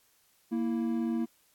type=tone pair together; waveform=triangle; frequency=233.1 / 329.6 Hz; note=A#3 / E4; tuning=0 / 0 cents; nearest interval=tritone; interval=600 cents; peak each=-27 / -31 dBFS; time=0.51-1.26 s; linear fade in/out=20 ms; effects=white hiss -67 dBFS RMS until 1.54 s + AAC 64 kbps